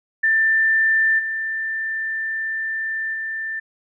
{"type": "tone with level steps", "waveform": "sine", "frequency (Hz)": 1781, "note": "A6", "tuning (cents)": 21, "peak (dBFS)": [-14, -22, -24], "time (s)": [0.23, 3.6], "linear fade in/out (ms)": 10, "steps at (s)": [1.18, 3.13], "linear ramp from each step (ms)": 20, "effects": []}